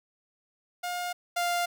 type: tone pair in turn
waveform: sawtooth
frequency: 711 / 699.2 Hz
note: F5 / F5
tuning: +31 / +2 cents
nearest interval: unison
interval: 29 cents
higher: first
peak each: -27 / -22 dBFS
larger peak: second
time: 0.83-1.13 / 1.36-1.66 s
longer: neither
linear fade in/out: 10 ms
effects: none